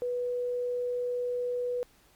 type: tone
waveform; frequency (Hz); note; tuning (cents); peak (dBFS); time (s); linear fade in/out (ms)
sine; 491; B4; -10; -28; 0.02-1.83; 0
effects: pink hiss -62 dBFS RMS until 2.15 s + MP3 96 kbps